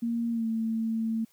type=tone with pitch glide; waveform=sine; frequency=233.1 to 224.4 Hz; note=A#3 to A3; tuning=0 to +34 cents; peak=-26 dBFS; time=0.02-1.25 s; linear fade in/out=10 ms; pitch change=-66 cents; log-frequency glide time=0.31-0.46 s; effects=white hiss -65 dBFS RMS until 1.32 s